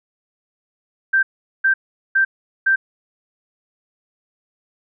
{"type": "tone bursts", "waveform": "sine", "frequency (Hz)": 1568, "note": "G6", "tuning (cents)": 0, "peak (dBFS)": -12, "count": 4, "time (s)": [1.13, 2.76], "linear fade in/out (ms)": 10, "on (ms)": 100, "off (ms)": 410, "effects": []}